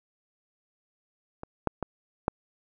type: clicks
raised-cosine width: 1 ms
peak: -23 / -10 / -16 / -9 dBFS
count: 4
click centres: 1.434 / 1.673 / 1.827 / 2.281 s
effects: none